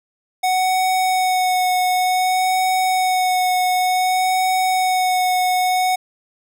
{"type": "tone with vibrato", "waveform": "square", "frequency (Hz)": 740, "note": "F#5", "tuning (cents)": 0, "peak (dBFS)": -16, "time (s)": [0.43, 5.96], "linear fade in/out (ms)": 10, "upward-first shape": "sine", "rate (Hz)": 0.55, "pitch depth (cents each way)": 16, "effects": []}